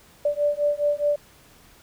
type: beating tone pair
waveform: sine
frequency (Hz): 583 / 587.8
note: D5 / D5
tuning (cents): -13 / +1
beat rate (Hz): 4.8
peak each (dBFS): -23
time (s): 0.25-1.16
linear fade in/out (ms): 5
effects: pink hiss -53 dBFS RMS until 1.82 s